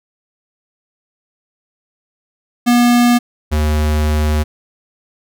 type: tone pair in turn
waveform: square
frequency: 241.3 / 76 Hz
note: B3 / D#2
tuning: -40 / -40 cents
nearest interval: octave + minor sixth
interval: 2000 cents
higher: first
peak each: -9 / -13 dBFS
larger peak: first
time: 2.66-3.19 / 3.51-4.44 s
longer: second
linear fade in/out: 20 ms
effects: none